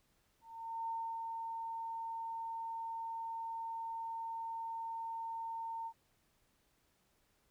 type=tone with ADSR envelope; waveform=sine; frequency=910 Hz; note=A#5; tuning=42 cents flat; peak=-36 dBFS; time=0.41-5.93 s; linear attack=470 ms; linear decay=300 ms; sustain=-3 dB; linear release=64 ms; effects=pink hiss -75 dBFS RMS until 7.5 s